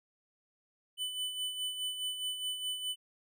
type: tone with tremolo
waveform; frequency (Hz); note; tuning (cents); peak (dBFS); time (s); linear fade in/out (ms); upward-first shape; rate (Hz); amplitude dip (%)
square; 3000; F#7; +23; -33; 0.97-2.96; 50; sine; 4.8; 55
effects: none